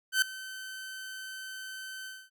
sawtooth tone with ADSR envelope, 1534 Hz, G6, 38 cents flat, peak -17 dBFS, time 0.12-2.3 s, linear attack 100 ms, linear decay 3 ms, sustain -19 dB, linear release 240 ms, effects none

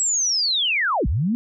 sine linear two-way sweep, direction down then up, 7820 to 46.25 to 245.8 Hz, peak -18 dBFS, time 0-1.35 s, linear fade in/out 0 ms, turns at 1.07 s, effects none

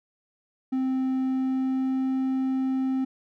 triangle tone with pitch glide, 261.3 to 263 Hz, C4 to C4, -2 to +9 cents, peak -21 dBFS, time 0.72-3.05 s, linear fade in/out 10 ms, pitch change +11 cents, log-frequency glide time 1.2-2.15 s, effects none

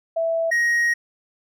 sine / triangle tone pair in turn, 659.3 / 1881.6 Hz, E5 / A#6, 0 / +16 cents, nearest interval octave + tritone, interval 1816 cents, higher second, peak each -19 / -15 dBFS, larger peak second, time 0.16-0.51 / 0.51-0.94 s, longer second, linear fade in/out 10 ms, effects none

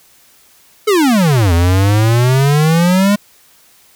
square exponential two-way sweep, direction down then up, 444.9 to 83 to 208.3 Hz, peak -9 dBFS, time 0.87-3.16 s, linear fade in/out 10 ms, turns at 1.53 s, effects white hiss -48 dBFS RMS until 3.95 s

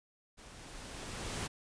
pink noise with level ramp, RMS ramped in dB -54 to -37 dBFS, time 0.37-1.48 s, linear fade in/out 20 ms, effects resampled to 22050 Hz

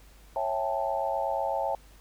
sine chord, A dominant seventh, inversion first, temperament just, 550 / 660 / 792 / 880 Hz, C#5 / E5 / G5 / A5, -14 / +2 / +18 / 0 cents, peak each -32 dBFS, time 0.36-1.75 s, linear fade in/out 2 ms, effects added 50 Hz sine -53 dBFS peak until 2 s + pink hiss -58 dBFS RMS until 2 s

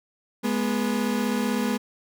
35% pulse tone pair together, 209.1 / 245 Hz, G#3 / B3, +12 / -14 cents, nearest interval minor third, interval 274 cents, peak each -24 dBFS, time 0.43-1.78 s, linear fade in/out 20 ms, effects none

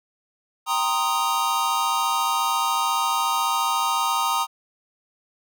square chord, C minor seventh, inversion second, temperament equal, 784 / 932.3 / 1046.5 / 1244.5 Hz, G5 / Bb5 / C6 / Eb6, 0 / 0 / 0 / 0 cents, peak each -31 / -25 / -30 / -25 dBFS, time 0.66-4.47 s, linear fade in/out 50 ms, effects none

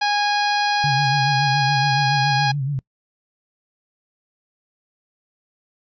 harmonic tone, 824 Hz, G#5, 14 cents flat, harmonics 1 / 2 / 3 / 4 / 5 / 6 / 7, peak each -19 / -24 / -28 / -31 / -28 / -29 / -38 dBFS, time 0.01-2.52 s, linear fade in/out 10 ms
sine tone with vibrato, 138.59 Hz, C#3, in tune, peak -20 dBFS, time 0.84-2.79 s, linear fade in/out 0 ms, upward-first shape sine, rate 7.1 Hz, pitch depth 97 cents each way
violet noise with exponential decay, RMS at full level -35 dBFS, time 1.04-1.22 s, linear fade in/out 2 ms, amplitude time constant 37 ms
effects noise-tail reverb RT60 0.1 s tail -25 dB re dry + resampled to 16000 Hz

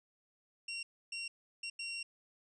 25% pulse tone bursts at uneven times, 2747 Hz, F7, 29 cents flat, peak -35 dBFS, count 4, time 0.68-0.83 / 1.12-1.28 / 1.63-1.7 / 1.79-2.03 s, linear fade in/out 5 ms, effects resampled to 22050 Hz

